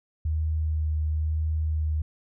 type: tone with vibrato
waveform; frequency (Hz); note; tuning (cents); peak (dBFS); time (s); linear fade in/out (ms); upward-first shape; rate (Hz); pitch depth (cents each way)
sine; 77.78; D#2; 0; -23; 0.25-2.02; 5; sine; 1; 15
effects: none